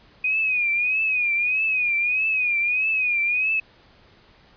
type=tone with vibrato; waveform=sine; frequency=2482 Hz; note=D#7; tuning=5 cents flat; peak=-19 dBFS; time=0.24-3.6 s; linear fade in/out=5 ms; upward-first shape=triangle; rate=1.6 Hz; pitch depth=110 cents each way; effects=pink hiss -54 dBFS RMS until 4.56 s + resampled to 11025 Hz